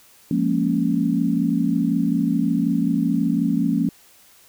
sine chord, Bb minor seventh, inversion second, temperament equal, 174.61 / 207.7 / 233.1 / 277.2 Hz, F3 / Ab3 / Bb3 / Db4, 0 / 0 / 0 / 0 cents, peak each -23 / -25 / -22 / -22 dBFS, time 0.31-3.89 s, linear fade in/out 2 ms, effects white hiss -52 dBFS RMS until 4.48 s

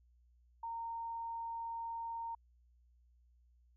sine tone, 921 Hz, A#5, 21 cents flat, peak -39 dBFS, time 0.63-2.35 s, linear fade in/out 5 ms, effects added 60 Hz sine -65 dBFS peak until 3.76 s

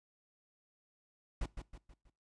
brown noise with echo, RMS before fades -36 dBFS, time 1.41-1.46 s, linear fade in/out 5 ms, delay 160 ms, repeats 4, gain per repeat -7 dB, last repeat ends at 2.1 s, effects noise-tail reverb RT60 0.3 s tail -20 dB re dry + resampled to 22050 Hz

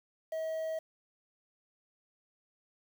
triangle tone with quantisation, 640 Hz, D#5, 49 cents sharp, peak -31 dBFS, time 0.32-0.79 s, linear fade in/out 5 ms, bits 9, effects none

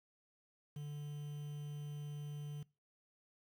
triangle tone with quantisation, 146.83 Hz, D3, in tune, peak -40 dBFS, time 0.76-2.63 s, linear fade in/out 5 ms, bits 10, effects noise-tail reverb RT60 0.3 s tail -23 dB re dry

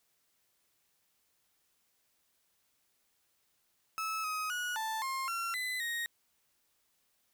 35% pulse tone with pitch steps, 1301 / 1261 / 1458 / 882 / 1064 / 1365 / 2011 / 1871 Hz, E6 / D#6 / F#6 / A5 / C6 / F6 / B6 / A#6, -23 / +23 / -26 / +4 / +29 / -40 / +31 / +6 cents, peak -32 dBFS, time 3.98-6.06 s, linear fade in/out 0 ms, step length 260 ms, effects white hiss -75 dBFS RMS until 7.33 s

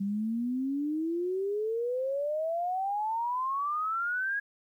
sine exponential sweep, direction up, 194.4 to 1666 Hz, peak -28 dBFS, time 0-4.4 s, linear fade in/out 10 ms, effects 11-bit

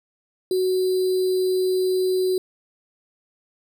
sine tone with sample-and-hold, 371.1 Hz, F#4, 5 cents sharp, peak -18 dBFS, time 0.51-2.38 s, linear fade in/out 2 ms, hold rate 4410 Hz, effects none

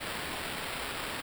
violet noise with sample-and-hold, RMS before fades -37 dBFS, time 0-1.22 s, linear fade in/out 20 ms, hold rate 6300 Hz, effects none

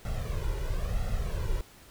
brown noise with flanger, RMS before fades -30 dBFS, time 0.05-1.61 s, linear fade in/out 2 ms, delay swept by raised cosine 1.5 to 2.09 ms, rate 1 Hz, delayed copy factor +0.95, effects pink hiss -54 dBFS RMS until 1.9 s

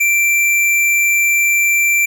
sine tone with hard clipping, 2351 Hz, D7, 1 cent sharp, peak -12 dBFS, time 0-2.06 s, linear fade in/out 10 ms, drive 18 dB, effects none

